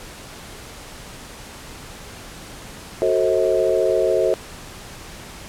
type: chord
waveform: sine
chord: F# diminished seventh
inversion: none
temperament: just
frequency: 370 / 444 / 532.8 / 639.4 Hz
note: F#4 / A4 / C5 / Eb5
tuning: 0 / +16 / +31 / +47 cents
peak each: -21 dBFS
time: 3.02-4.34 s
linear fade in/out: 0 ms
effects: pink hiss -38 dBFS RMS until 5.48 s + low-pass 11000 Hz 12 dB/octave